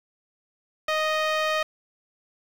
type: tone with low-pass filter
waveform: 5% pulse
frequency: 622 Hz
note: D#5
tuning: 1 cent flat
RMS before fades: -25 dBFS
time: 0.88-1.63 s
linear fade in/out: 5 ms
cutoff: 2300 Hz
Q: 0.57
effects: 7-bit